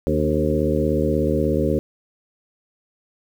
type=harmonic tone with a mistuned harmonic; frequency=76.6 Hz; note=D#2; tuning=27 cents flat; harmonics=1 / 2 / 3 / 4 / 5 / 6 / 7; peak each=-25 / -25 / -25 / -25 / -25 / -25 / -25 dBFS; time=0.07-1.79 s; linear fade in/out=0 ms; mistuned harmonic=4; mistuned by=-42 cents; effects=8-bit